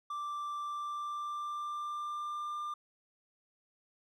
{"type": "tone with pitch glide", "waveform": "triangle", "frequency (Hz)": [1174.7, 1195.9], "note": ["D6", "D6"], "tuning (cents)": [0, 31], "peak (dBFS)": -34, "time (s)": [0.1, 2.74], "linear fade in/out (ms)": 5, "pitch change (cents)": 31, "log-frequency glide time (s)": [0.58, 2.6], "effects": []}